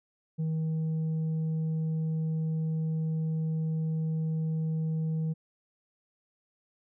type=tone with tanh clipping; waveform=sine; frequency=159.2 Hz; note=D#3; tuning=40 cents sharp; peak=-28 dBFS; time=0.38-5.34 s; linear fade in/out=20 ms; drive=3 dB; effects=none

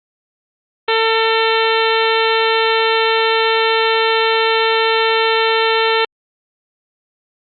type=harmonic tone with a mistuned harmonic; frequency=448.7 Hz; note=A4; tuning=34 cents sharp; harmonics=1 / 2 / 3 / 4 / 5 / 6 / 7 / 8 / 9; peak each=-16 / -19 / -21 / -22 / -23 / -24 / -24 / -25 / -26 dBFS; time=0.88-6.05 s; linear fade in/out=5 ms; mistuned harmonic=7; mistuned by=-24 cents; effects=Opus 32 kbps

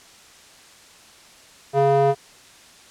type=tone with band-pass filter; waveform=square; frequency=138.59 Hz; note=C#3; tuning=in tune; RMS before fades=-17 dBFS; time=1.73-2.15 s; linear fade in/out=50 ms; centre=570 Hz; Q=6.1; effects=white hiss -48 dBFS RMS until 2.9 s + low-pass 8000 Hz 12 dB/octave

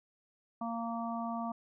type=harmonic tone; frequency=231 Hz; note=A#3; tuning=16 cents flat; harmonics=1 / 3 / 4 / 5; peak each=-37 / -39 / -43 / -42 dBFS; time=0.61-1.52 s; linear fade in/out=5 ms; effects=none

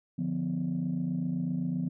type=chord; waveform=sine; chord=B diminished; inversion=first; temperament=equal with one note detuned; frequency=146.83 / 174.61 / 250 Hz; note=D3 / F3 / B3; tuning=0 / 0 / +21 cents; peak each=-35 / -30 / -32 dBFS; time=0.18-1.89 s; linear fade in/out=10 ms; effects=tanh soft clip ceiling -22 dBFS

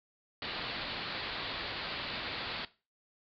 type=low-pass noise; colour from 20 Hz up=white; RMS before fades=-39 dBFS; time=0.42-2.65 s; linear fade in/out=2 ms; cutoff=4600 Hz; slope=96 dB/octave; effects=noise-tail reverb RT60 0.3 s tail -17 dB re dry

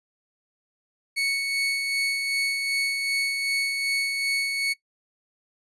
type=tone with tremolo; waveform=30% pulse; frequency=2217 Hz; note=C#7; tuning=in tune; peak=-19 dBFS; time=1.16-4.74 s; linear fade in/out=20 ms; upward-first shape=sine; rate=2.6 Hz; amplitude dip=35%; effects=noise-tail reverb RT60 0.1 s tail -20 dB re dry + resampled to 24000 Hz

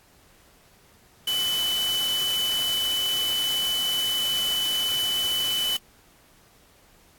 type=tone in noise; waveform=sine; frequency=3000 Hz; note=F#7; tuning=23 cents sharp; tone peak=-23 dBFS; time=1.27-5.77 s; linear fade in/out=5 ms; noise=white; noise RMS=-32 dBFS; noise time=1.27-5.77 s; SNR=+6 dB; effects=pink hiss -57 dBFS RMS until 7.18 s + AAC 64 kbps

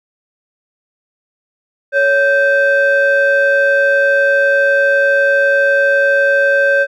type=ring-modulated tone; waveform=triangle; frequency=502 Hz; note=B4; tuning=28 cents sharp; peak=-4 dBFS; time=1.92-6.87 s; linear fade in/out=50 ms; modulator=1060 Hz; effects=none

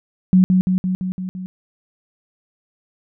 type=tone with echo; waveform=sine; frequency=185 Hz; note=F#3; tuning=in tune; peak=-8 dBFS; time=0.33-0.44 s; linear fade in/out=0 ms; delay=170 ms; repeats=6; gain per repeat=-3 dB; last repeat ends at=1.46 s; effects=none

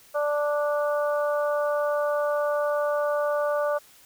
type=harmonic tone; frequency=293.7 Hz; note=D4; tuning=in tune; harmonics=2 / 3 / 4 / 5; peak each=-23 / -35 / -31 / -35 dBFS; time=0.14-3.79 s; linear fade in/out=20 ms; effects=white hiss -54 dBFS RMS until 4.05 s

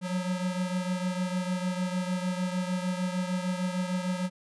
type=beating tone pair; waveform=square; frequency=180.8 / 187.4 Hz; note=F#3 / F#3; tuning=-40 / +22 cents; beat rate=6.6 Hz; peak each=-30 / -35 dBFS; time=0.01-4.3 s; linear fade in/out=50 ms; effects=resampled to 24000 Hz

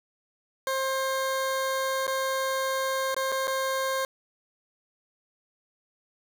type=tone with dropouts; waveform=20% pulse; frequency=531 Hz; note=C5; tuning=25 cents sharp; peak=-21 dBFS; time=0.67-4.05 s; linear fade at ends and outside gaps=1 ms; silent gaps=2.068-2.078 / 3.145-3.165 / 3.319-3.323 / 3.472-3.478 s; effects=none

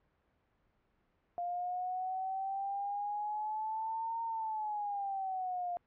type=exponential two-way sweep; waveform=sine; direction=up then down; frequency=698 to 920 to 698 Hz; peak=-34 dBFS; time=1.38-5.77 s; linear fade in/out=0 ms; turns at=4.22 s; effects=pink hiss -75 dBFS RMS until 5.86 s + low-pass 2000 Hz 12 dB/octave

